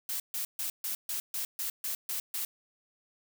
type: noise bursts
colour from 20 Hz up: blue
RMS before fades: -34 dBFS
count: 10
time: 0.09-2.45 s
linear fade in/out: 2 ms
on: 110 ms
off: 140 ms
effects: none